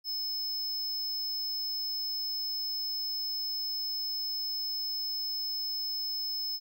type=tone; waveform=square; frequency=5210 Hz; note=E8; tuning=21 cents flat; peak=-32 dBFS; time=0.04-6.6 s; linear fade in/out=50 ms; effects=none